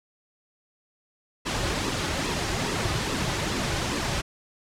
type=noise with flanger; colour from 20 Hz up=pink; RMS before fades=-27 dBFS; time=1.45-4.22 s; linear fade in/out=20 ms; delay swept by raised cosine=1.3 to 4.4 ms; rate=2.4 Hz; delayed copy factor=-0.55; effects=low-pass 7000 Hz 12 dB/octave